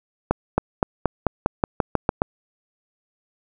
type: accelerating click train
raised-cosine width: 1 ms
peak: -3 dBFS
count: 11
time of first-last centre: 0.31-2.219 s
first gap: 270 ms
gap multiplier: 0.92
effects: none

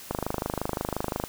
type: click train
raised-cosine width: 1 ms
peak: -13 dBFS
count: 30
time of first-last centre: 0.11-1.238 s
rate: 25.7 Hz
effects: white hiss -44 dBFS RMS until 1.28 s

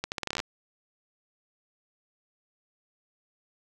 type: accelerating click train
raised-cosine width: 0.2 ms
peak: -13 dBFS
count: 12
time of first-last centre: 0.04-0.401 s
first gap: 79 ms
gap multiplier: 0.8
effects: none

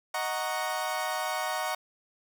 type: chord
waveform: 30% pulse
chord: D# minor seventh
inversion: none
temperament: equal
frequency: 622.3 / 740 / 932.3 / 1108.7 Hz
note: D#5 / F#5 / A#5 / C#6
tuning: 0 / 0 / 0 / 0 cents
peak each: -33 / -31 / -33 / -33 dBFS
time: 0.14-1.75 s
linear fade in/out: 5 ms
effects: none

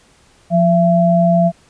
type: tone pair together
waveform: sine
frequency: 174.99 / 673 Hz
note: F3 / E5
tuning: +4 / +36 cents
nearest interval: octave + major seventh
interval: 2332 cents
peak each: -12 dBFS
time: 0.5-1.52 s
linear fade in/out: 50 ms
effects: pink hiss -51 dBFS RMS until 1.69 s + resampled to 22050 Hz

